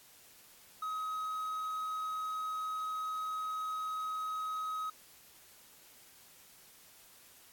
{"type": "tone", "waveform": "triangle", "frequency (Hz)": 1268, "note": "D#6", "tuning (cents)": 32, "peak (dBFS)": -33, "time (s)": [0.82, 4.9], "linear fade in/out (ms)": 5, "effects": ["white hiss -59 dBFS RMS until 7.52 s", "AAC 64 kbps"]}